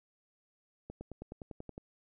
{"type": "accelerating click train", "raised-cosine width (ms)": 2, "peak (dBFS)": -30, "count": 10, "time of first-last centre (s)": [0.9, 1.779], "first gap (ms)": 110, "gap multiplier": 0.97, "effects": []}